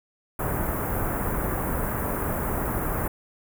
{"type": "band-stop noise", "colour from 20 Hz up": "pink", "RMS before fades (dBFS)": -27, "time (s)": [0.39, 3.08], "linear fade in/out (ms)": 5, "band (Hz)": [1600, 12000], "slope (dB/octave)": 24, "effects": []}